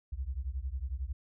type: beating tone pair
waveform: sine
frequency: 60.8 / 71.8 Hz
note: B1 / D2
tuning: -26 / -39 cents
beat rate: 11 Hz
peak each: -36 / -37 dBFS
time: 0.12-1.13 s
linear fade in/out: 10 ms
effects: none